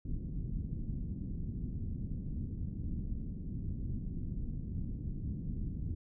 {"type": "low-pass noise", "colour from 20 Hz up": "pink", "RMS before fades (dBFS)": -38, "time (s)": [0.05, 5.95], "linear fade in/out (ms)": 5, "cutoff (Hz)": 240, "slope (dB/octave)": 24, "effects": []}